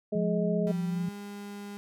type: harmonic tone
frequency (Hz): 210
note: G#3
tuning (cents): +19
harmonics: 1 / 2 / 3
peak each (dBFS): -31 / -31 / -32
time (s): 0.12-0.72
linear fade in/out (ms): 10
type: tone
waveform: sine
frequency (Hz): 174.61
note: F3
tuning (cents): 0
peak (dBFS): -28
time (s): 0.15-1.09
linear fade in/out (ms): 5
type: tone with pitch glide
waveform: 35% pulse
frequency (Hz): 196 to 203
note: G3 to G#3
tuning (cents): 0 to -39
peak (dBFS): -37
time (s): 0.67-1.77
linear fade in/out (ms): 0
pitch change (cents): +61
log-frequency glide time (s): 0.87-1.04
effects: none